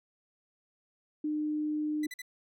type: tone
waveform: sine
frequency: 302.8 Hz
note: D#4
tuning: 47 cents flat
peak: -29 dBFS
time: 1.24-2.07 s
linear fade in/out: 5 ms
type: tone bursts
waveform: sawtooth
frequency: 1994 Hz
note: B6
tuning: 16 cents sharp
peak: -36 dBFS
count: 3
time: 2.03-2.219 s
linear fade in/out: 5 ms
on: 31 ms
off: 48 ms
effects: none